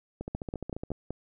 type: two click trains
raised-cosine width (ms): 2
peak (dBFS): -20 / -22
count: 5 / 11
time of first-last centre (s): 0.35-1.106 / 0.21-0.904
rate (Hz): 5.29 / 14.4
effects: none